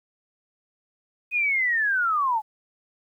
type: linear sweep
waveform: sine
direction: down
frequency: 2515 to 829 Hz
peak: -20 dBFS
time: 1.31-2.42 s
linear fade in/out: 50 ms
effects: 10-bit